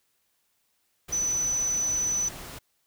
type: tone in noise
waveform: sine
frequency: 5990 Hz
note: F#8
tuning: 20 cents sharp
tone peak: -24 dBFS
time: 1.12-2.29 s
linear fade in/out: 10 ms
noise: pink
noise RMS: -41 dBFS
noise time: 1.08-2.59 s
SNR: +14 dB
effects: white hiss -72 dBFS RMS until 2.86 s